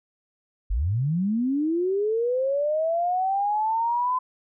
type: linear sweep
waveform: sine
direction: up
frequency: 41.2 to 1023 Hz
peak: -21 dBFS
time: 0.7-4.19 s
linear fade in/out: 10 ms
effects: none